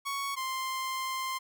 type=tone pair in turn; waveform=sawtooth; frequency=1112 / 1048.1 Hz; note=C#6 / C6; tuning=+5 / +3 cents; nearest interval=minor second; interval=102 cents; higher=first; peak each=-28 dBFS; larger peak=neither; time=0.05-0.36 / 0.36-1.39 s; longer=second; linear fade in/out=20 ms; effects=none